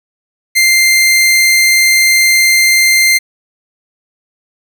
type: tone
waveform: sawtooth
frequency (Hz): 2093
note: C7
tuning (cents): 0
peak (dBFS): -3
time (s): 0.55-3.19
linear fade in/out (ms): 20
effects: none